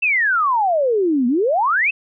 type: exponential two-way sweep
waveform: sine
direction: down then up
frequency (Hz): 2715 to 233.1 to 2715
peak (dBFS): -14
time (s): 0.02-1.91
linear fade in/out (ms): 10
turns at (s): 1.27
effects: none